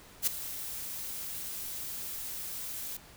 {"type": "noise with ADSR envelope", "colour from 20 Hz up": "blue", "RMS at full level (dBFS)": -25, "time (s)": [0.22, 2.97], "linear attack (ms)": 49, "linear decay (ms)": 10, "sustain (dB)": -14, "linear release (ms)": 4, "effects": ["pink hiss -54 dBFS RMS until 3.16 s"]}